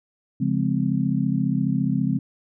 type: chord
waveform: sine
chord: Db major seventh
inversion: none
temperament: just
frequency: 138.59 / 173.24 / 207.9 / 259.9 Hz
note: Db3 / F3 / Ab3 / C4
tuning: 0 / -14 / +2 / -11 cents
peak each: -25 dBFS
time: 0.4-2.19 s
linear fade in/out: 10 ms
effects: none